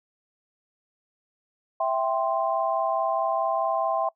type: chord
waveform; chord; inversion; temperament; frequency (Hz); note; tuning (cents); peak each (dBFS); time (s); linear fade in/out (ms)
sine; C major; first; equal; 659.3 / 784 / 1046.5; E5 / G5 / C6; 0 / 0 / 0; -25 / -27 / -28; 1.8-4.09; 5
effects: noise-tail reverb RT60 0.1 s tail -23 dB re dry